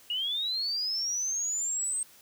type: linear sweep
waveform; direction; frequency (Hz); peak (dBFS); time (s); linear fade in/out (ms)
sine; up; 2839 to 8372; -28; 0.1-2.03; 2
effects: white hiss -56 dBFS RMS until 2.21 s